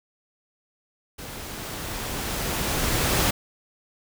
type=noise with level ramp; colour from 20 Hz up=pink; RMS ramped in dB=-38 to -21 dBFS; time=1.18-3.31 s; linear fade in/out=10 ms; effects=none